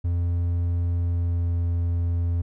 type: tone with pitch glide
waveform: triangle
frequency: 86.5 to 85.85 Hz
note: F2 to F2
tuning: -16 to -29 cents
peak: -19 dBFS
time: 0.04-2.42 s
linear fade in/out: 10 ms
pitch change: -13 cents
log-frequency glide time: 0.95-1.55 s
effects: none